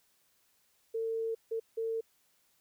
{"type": "tone bursts at uneven times", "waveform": "sine", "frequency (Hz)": 451.3, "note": "A4", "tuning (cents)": 44, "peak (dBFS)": -31, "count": 3, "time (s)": [[0.94, 1.35], [1.51, 1.6], [1.77, 2.01]], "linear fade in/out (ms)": 10, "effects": ["white hiss -71 dBFS RMS until 2.6 s"]}